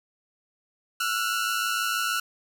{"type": "tone pair together", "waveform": "sawtooth", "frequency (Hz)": [1347, 1453.3], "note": ["E6", "F#6"], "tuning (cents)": [37, -31], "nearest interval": "minor second", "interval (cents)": 132, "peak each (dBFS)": -24, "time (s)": [1, 2.2], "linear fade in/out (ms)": 5, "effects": []}